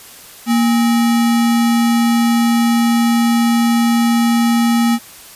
sine tone with sample-and-hold, 233.6 Hz, A#3, 4 cents sharp, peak -10 dBFS, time 0.46-4.99 s, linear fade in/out 50 ms, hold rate 1050 Hz, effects white hiss -38 dBFS RMS until 5.35 s + resampled to 32000 Hz

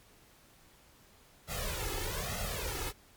pink noise with flanger, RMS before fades -36 dBFS, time 1.47-2.93 s, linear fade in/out 50 ms, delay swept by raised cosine 1.5 to 2.35 ms, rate 1.1 Hz, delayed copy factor +1, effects pink hiss -61 dBFS RMS until 3.16 s + MP3 96 kbps

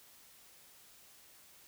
silence, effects white hiss -60 dBFS RMS until 1.67 s

